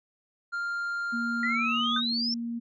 triangle tone with pitch glide, 1396.9 to 1244.5 Hz, F6 to D#6, 0 to 0 cents, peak -27 dBFS, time 0.52-2.01 s, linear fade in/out 20 ms, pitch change -200 cents, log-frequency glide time 1.44-1.81 s
sine tone, 234.1 Hz, A#3, 8 cents sharp, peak -30 dBFS, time 1.12-2.6 s, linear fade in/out 20 ms
sine exponential sweep, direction up, 1927 to 5460 Hz, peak -27 dBFS, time 1.43-2.34 s, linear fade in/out 2 ms
sine tone with exponential decay, 1532 Hz, G6, 40 cents flat, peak -27 dBFS, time 1.96-2.07 s, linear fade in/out 5 ms, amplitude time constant 22 ms
effects resampled to 16000 Hz

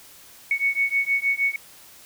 sine beating tone pair, 2217 / 2223.4 Hz, C#7 / C#7, 0 / +5 cents, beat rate 6.4 Hz, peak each -23 dBFS, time 0.51-1.56 s, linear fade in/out 2 ms, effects white hiss -48 dBFS RMS until 2.05 s

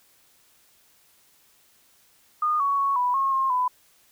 sine tone with pitch steps, 1223 / 1118 / 1109 / 987 / 1084 / 1068 / 1000 Hz, D#6 / C#6 / C#6 / B5 / C#6 / C6 / B5, -30 / +14 / 0 / -1 / -39 / +35 / +21 cents, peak -20 dBFS, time 2.42-3.68 s, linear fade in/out 5 ms, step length 180 ms, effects white hiss -60 dBFS RMS until 4.11 s

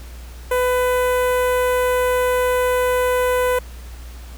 sawtooth tone with notch filter, 500 Hz, B4, 21 cents sharp, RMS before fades -18 dBFS, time 0.51-3.59 s, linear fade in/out 5 ms, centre 4900 Hz, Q 0.51, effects added 60 Hz sine -33 dBFS peak until 4.37 s + pink hiss -44 dBFS RMS until 4.37 s

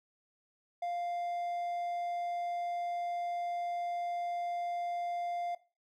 triangle tone, 698.5 Hz, F5, in tune, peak -31 dBFS, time 0.82-5.55 s, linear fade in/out 5 ms, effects noise-tail reverb RT60 0.3 s tail -17 dB re dry

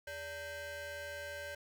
40% pulse ring-modulated tone, 493.9 Hz, B4, in tune, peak -38 dBFS, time 0.07-1.55 s, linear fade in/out 5 ms, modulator 1070 Hz, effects 12-bit

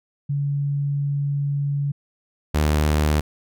sine / sawtooth tone pair in turn, 142.1 / 75.62 Hz, C#3 / D#2, +43 / -49 cents, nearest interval major seventh, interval 1092 cents, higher first, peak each -20 / -13 dBFS, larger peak second, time 0.29-1.92 / 2.54-3.21 s, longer first, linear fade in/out 10 ms, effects none

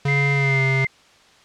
square tone with pitch glide, 140.6 to 133.79 Hz, C#3 to C3, +25 to +39 cents, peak -19 dBFS, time 0.05-0.85 s, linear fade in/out 5 ms, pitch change -86 cents, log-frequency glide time 0.34-0.62 s
sine tone with tremolo, 2093 Hz, C7, in tune, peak -19 dBFS, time 0.08-0.87 s, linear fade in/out 5 ms, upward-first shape triangle, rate 2.6 Hz, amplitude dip 25%
effects white hiss -52 dBFS RMS until 1.44 s + low-pass 5000 Hz 12 dB/octave

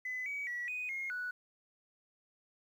sine tone with pitch steps, 2013 / 2270 / 1937 / 2492 / 2145 / 1476 Hz, B6 / C#7 / B6 / D#7 / C7 / F#6, +33 / +41 / -34 / +2 / +42 / -5 cents, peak -35 dBFS, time 0.05-1.31 s, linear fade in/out 5 ms, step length 210 ms, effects tanh soft clip ceiling -32 dBFS + 11-bit

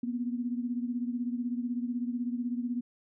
sine beating tone pair, 239.5 / 255.5 Hz, A#3 / C4, +47 / -41 cents, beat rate 16 Hz, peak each -31 / -36 dBFS, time 0.03-2.81 s, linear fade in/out 5 ms, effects none

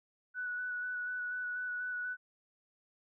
sine tone with vibrato, 1480 Hz, F#6, in tune, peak -35 dBFS, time 0.34-2.17 s, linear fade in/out 50 ms, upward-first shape square, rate 4.1 Hz, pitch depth 13 cents each way, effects none

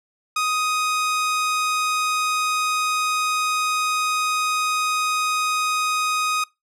sawtooth tone, 1250 Hz, D#6, 8 cents sharp, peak -16 dBFS, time 0.36-6.44 s, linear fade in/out 5 ms, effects noise-tail reverb RT60 0.2 s tail -22 dB re dry + low-pass 11000 Hz 12 dB/octave

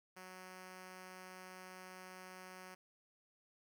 5% pulse tone, 185 Hz, F#3, in tune, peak -40 dBFS, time 0.16-2.75 s, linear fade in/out 10 ms, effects none

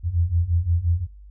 sine beating tone pair, 82.41 / 88.11 Hz, E2 / F2, 0 / +16 cents, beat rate 5.7 Hz, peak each -23 / -20 dBFS, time 0.03-1.07 s, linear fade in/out 50 ms, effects noise-tail reverb RT60 0.3 s tail -21 dB re dry + added 50 Hz sine -41 dBFS peak until 1.3 s

